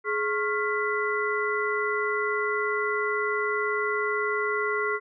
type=tone cluster; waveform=sine; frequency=420.9 / 1093 / 1397 / 1996 Hz; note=G#4 / C#6 / F6 / B6; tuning=+23 / -25 / 0 / +18 cents; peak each=-28 / -31 / -30 / -30 dBFS; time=0.04-5 s; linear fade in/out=50 ms; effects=none